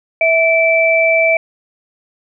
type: tone pair together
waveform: sine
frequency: 653 / 2324 Hz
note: E5 / D7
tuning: -17 / -19 cents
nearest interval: octave + minor seventh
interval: 2198 cents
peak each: -12 dBFS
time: 0.21-1.37 s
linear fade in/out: 2 ms
effects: none